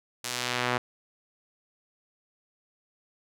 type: tone with band-pass filter sweep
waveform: sawtooth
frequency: 123.47 Hz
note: B2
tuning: in tune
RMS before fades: -30 dBFS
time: 0.24-0.78 s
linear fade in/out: 5 ms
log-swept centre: 7900 to 1300 Hz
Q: 0.71
effects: none